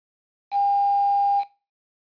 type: tone with quantisation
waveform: sine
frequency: 804 Hz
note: G5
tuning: 44 cents sharp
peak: -18 dBFS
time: 0.51-1.44 s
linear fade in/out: 50 ms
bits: 6
effects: noise-tail reverb RT60 0.3 s tail -17 dB re dry + resampled to 11025 Hz